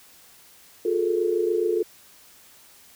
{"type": "tone cluster", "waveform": "sine", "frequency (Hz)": [355.4, 418.2, 445.3], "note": ["F4", "G#4", "A4"], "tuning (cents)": [30, 12, 21], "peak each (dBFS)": [-24, -27, -24], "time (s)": [0.85, 1.83], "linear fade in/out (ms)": 5, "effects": ["white hiss -52 dBFS RMS until 2.95 s"]}